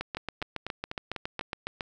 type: two click trains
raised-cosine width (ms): 0.3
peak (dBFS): -16 / -18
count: 14 / 6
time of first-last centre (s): 0.01-1.808 / 0.17-1.411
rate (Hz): 7.23 / 4.03
effects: none